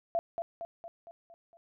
sine tone with echo, 676 Hz, E5, 43 cents sharp, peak -26 dBFS, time 0.15-0.19 s, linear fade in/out 0 ms, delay 230 ms, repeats 6, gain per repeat -5 dB, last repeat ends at 1.57 s, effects none

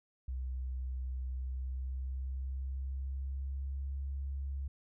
sine tone with pitch glide, 64 to 68.59 Hz, C2 to C#2, -38 to -18 cents, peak -35 dBFS, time 0.28-4.68 s, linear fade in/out 5 ms, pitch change +120 cents, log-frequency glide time 1.33-3.99 s, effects none

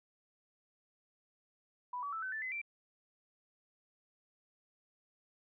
sine tone with pitch steps, 987.8 / 1141.3 / 1318.6 / 1523.4 / 1760.1 / 2033 / 2349 Hz, B5 / D6 / E6 / G6 / A6 / B6 / D7, 0 / -50 / 0 / -50 / 0 / +50 / 0 cents, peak -37 dBFS, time 1.93-2.616 s, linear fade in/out 5 ms, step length 98 ms, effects none

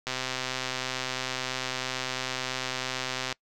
click train, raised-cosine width 0.2 ms, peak -13 dBFS, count 421, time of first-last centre 0.07-3.326 s, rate 129 Hz, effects noise-tail reverb RT60 0.1 s tail -24 dB re dry

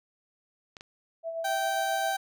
clicks, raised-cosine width 0.2 ms, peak -26 dBFS, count 2, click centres 0.768 / 0.809 s
sine tone with tremolo, 659.3 Hz, E5, in tune, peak -29 dBFS, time 1.23-2.16 s, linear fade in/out 50 ms, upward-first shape sine, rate 7.5 Hz, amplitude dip 50%
30% pulse tone, 778 Hz, G5, 13 cents flat, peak -25 dBFS, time 1.44-2.17 s, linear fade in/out 10 ms
effects none

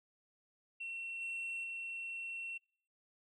sine tone with level steps, 2715 Hz, F7, 50 cents flat, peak -39 / -36 / -39 dBFS, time 0.8-2.58 s, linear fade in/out 10 ms, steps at 1.2 / 1.63 s, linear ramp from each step 20 ms, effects noise-tail reverb RT60 0.5 s tail -25 dB re dry + tanh soft clip ceiling -37 dBFS

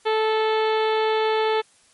harmonic tone, 437.5 Hz, A4, 10 cents flat, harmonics 1 / 2 / 3 / 4 / 5 / 6 / 7 / 8 / 9 / 10, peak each -20 / -24 / -31 / -33 / -34 / -37 / -37 / -35 / -42 / -42 dBFS, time 0.05-1.62 s, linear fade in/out 20 ms, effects white hiss -57 dBFS RMS until 1.93 s + MP3 48 kbps

